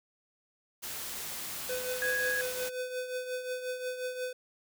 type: noise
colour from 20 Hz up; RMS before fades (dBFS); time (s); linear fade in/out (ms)
white; -39; 0.82-2.7; 20
type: tone with tremolo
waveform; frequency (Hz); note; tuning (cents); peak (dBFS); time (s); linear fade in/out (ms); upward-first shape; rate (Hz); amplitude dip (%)
square; 504; B4; +35; -32; 1.69-4.33; 5; triangle; 5.6; 65
type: tone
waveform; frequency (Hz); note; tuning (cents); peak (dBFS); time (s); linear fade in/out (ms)
sine; 1656; G#6; -5; -29; 2.02-2.41; 0
effects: none